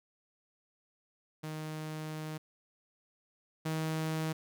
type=tone pair in turn; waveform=sawtooth; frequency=155.56 / 158.46 Hz; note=D#3 / D#3; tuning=0 / +32 cents; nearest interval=unison; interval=32 cents; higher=second; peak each=-34 / -28 dBFS; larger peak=second; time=1.43-2.38 / 3.65-4.33 s; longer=first; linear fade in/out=10 ms; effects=none